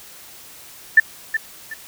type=tone with echo; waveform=sine; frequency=1776 Hz; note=A6; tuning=16 cents sharp; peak=-5 dBFS; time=0.97-1 s; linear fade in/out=5 ms; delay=370 ms; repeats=2; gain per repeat=-11 dB; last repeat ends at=1.74 s; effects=white hiss -42 dBFS RMS until 1.87 s